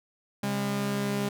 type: tone pair together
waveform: sawtooth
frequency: 135.02 / 202.3 Hz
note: C#3 / G#3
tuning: -45 / -45 cents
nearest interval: perfect fifth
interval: 700 cents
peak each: -29 / -24 dBFS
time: 0.43-1.29 s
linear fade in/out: 5 ms
effects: none